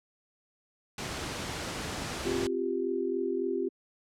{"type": "noise", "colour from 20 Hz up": "pink", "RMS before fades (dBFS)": -35, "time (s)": [0.98, 2.47], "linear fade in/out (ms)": 2}
{"type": "chord", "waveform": "sine", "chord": "C suspended fourth", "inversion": "none", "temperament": "just", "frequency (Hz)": [261.6, 348.8, 392.4], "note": ["C4", "F4", "G4"], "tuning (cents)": [0, -2, 2], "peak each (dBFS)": [-35, -32, -31], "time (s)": [2.25, 3.69], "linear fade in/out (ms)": 10}
{"effects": ["high-pass 60 Hz 12 dB/octave", "low-pass 8000 Hz 12 dB/octave"]}